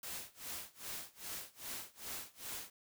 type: noise with tremolo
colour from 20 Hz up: white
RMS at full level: -43 dBFS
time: 0.03-2.7 s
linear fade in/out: 2 ms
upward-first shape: sine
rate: 2.5 Hz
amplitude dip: 95%
effects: none